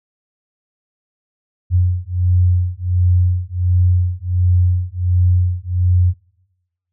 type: beating tone pair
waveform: sine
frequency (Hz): 89.1 / 90.5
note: F2 / F#2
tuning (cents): +35 / -38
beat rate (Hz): 1.4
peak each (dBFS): -15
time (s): 1.7-6.14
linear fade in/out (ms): 50
effects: noise-tail reverb RT60 1.0 s tail -24 dB re dry